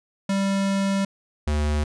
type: tone pair in turn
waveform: square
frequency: 196 / 74.64 Hz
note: G3 / D2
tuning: 0 / +29 cents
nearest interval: octave + perfect fourth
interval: 1671 cents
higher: first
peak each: -21 dBFS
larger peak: neither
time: 0.29-1.05 / 1.47-1.84 s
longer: first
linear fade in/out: 5 ms
effects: resampled to 22050 Hz